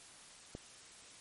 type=click; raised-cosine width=2 ms; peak=-30 dBFS; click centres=0.551 s; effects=white hiss -56 dBFS RMS until 1.2 s + MP3 48 kbps